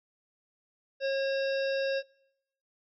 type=harmonic tone; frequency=543 Hz; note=C#5; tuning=36 cents flat; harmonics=1 / 3 / 5 / 7 / 9 / 10; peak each=-27 / -37 / -41 / -44 / -46 / -47 dBFS; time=1-2.03 s; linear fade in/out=50 ms; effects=noise-tail reverb RT60 0.8 s tail -24 dB re dry